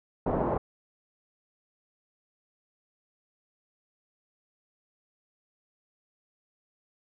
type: low-pass noise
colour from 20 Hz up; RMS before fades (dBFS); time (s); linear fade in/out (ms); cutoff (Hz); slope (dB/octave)
white; -28; 0.26-0.58; 5; 840; 24
effects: none